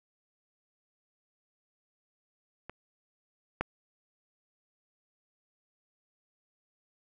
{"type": "clicks", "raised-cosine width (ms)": 0.5, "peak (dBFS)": [-26, -14], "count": 2, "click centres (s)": [2.696, 3.61], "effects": []}